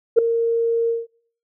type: tone with ADSR envelope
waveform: sine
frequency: 461.8 Hz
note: A#4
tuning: 16 cents flat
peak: -4 dBFS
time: 0.16-1.07 s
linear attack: 26 ms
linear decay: 4 ms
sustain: -12 dB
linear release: 180 ms
effects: noise-tail reverb RT60 0.6 s tail -18 dB re dry + tanh soft clip ceiling -2 dBFS